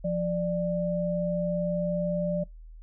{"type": "tone pair together", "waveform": "sine", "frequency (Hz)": [174.61, 592.4], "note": ["F3", "D5"], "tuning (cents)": [0, 15], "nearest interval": "octave + major sixth", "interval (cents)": 2115, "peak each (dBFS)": -28, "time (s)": [0.04, 2.44], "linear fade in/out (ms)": 10, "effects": ["noise-tail reverb RT60 0.2 s tail -25 dB re dry", "added 40 Hz sine -43 dBFS peak until 2.82 s"]}